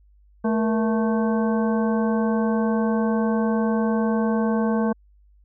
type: harmonic tone with a mistuned harmonic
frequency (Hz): 220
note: A3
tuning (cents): 0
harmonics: 1 / 2 / 3 / 4 / 5 / 7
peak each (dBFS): -20 / -26 / -30 / -32 / -34 / -37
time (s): 0.44-4.93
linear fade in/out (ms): 10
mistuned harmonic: 2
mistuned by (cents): +110
effects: added 50 Hz sine -52 dBFS peak until 5.44 s